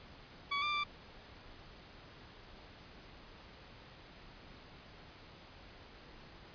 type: tone with pitch steps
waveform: 20% pulse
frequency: 1134 / 1185 / 1175 Hz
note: C#6 / D6 / D6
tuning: +39 / +15 / +1 cents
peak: -28 dBFS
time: 0.51-0.84 s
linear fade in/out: 10 ms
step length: 110 ms
effects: pink hiss -55 dBFS RMS until 6.54 s + resampled to 11025 Hz